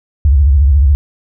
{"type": "tone with vibrato", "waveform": "sine", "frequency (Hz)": 70, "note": "C#2", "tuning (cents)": 18, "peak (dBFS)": -5, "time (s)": [0.25, 0.95], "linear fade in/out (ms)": 0, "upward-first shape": "sine", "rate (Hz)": 14, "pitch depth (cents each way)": 180, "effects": []}